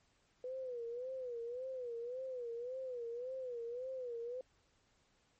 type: tone with vibrato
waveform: sine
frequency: 493.9 Hz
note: B4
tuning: in tune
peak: -40 dBFS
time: 0.44-4.41 s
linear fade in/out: 2 ms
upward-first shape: sine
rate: 1.8 Hz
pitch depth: 110 cents each way
effects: pink hiss -74 dBFS RMS until 5.39 s + MP3 32 kbps